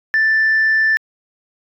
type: tone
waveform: sine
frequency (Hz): 1766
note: A6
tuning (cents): +6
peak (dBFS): -10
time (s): 0.14-0.97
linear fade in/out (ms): 0
effects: tanh soft clip ceiling -9 dBFS